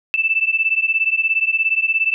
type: beating tone pair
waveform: sine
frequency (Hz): 2637 / 2654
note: E7 / E7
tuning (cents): 0 / +11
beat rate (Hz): 17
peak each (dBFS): -18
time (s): 0.14-2.14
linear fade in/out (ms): 0
effects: none